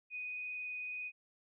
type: tone with frequency modulation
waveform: sine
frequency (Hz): 2489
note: D#7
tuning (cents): 0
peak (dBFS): -39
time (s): 0.1-1.12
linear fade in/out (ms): 50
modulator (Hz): 21.8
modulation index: 0.88
effects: none